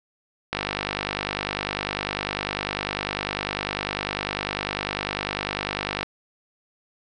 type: click train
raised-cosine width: 0.3 ms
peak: -8 dBFS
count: 276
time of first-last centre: 0.53-6.03 s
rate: 50 Hz
effects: none